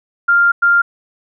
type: tone bursts at uneven times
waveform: sine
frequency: 1396.9 Hz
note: F6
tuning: in tune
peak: -8 dBFS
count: 2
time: 0.28-0.52 / 0.62-0.82 s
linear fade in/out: 10 ms
effects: none